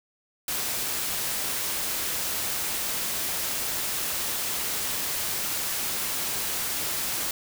white noise, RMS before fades -29 dBFS, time 0.48-7.31 s, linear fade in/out 2 ms, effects none

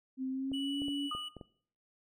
sine tone with pitch glide, 261.6 to 283.6 Hz, C4 to C#4, 0 to +40 cents, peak -33 dBFS, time 0.17-1.11 s, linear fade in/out 50 ms, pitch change +140 cents, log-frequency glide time 0.3-0.81 s
clicks, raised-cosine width 2 ms, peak -32 dBFS, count 6, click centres 0.517 / 0.819 / 0.883 / 1.15 / 1.367 / 1.412 s
triangle tone, 2949 Hz, F#7, 6 cents flat, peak -37 dBFS, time 0.53-1.29 s, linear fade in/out 10 ms
sine tone with exponential decay, 1226 Hz, D#6, 26 cents flat, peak -34 dBFS, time 1.11-1.46 s, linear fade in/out 5 ms, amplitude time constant 74 ms
effects noise-tail reverb RT60 0.6 s tail -21 dB re dry

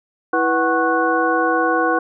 sine tone cluster, 327.7 / 489.8 / 745 / 1097 / 1478 Hz, E4 / B4 / F#5 / C#6 / F#6, -10 / -14 / +12 / -18 / -2 cents, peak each -21 dBFS, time 0.33-1.99 s, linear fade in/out 5 ms, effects none

